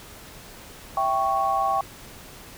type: chord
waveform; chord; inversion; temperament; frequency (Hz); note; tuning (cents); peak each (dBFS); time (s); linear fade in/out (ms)
sine; C# diminished; first; equal; 659.3 / 784 / 1108.7; E5 / G5 / C#6; 0 / 0 / 0; -29 / -23 / -24; 0.97-1.81; 2
effects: pink hiss -44 dBFS RMS until 2.57 s